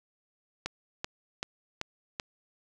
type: click train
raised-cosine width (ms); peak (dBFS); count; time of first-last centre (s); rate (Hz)
0.2; -15; 5; 0.66-2.198; 2.6
effects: none